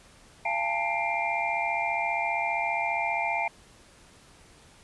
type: tone cluster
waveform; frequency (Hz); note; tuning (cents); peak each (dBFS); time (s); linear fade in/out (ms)
sine; 685 / 821 / 896 / 2109 / 2371; F5 / G#5 / A5 / C7 / D7; -34 / -20 / +31 / +13 / +16; -32 / -33 / -31 / -33 / -31; 0.45-3.48; 5
effects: pink hiss -55 dBFS RMS until 4.83 s + resampled to 24000 Hz